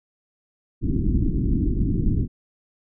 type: low-pass noise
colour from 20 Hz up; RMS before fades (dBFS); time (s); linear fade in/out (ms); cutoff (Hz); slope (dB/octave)
pink; -21; 0.81-2.28; 50; 330; 48
effects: none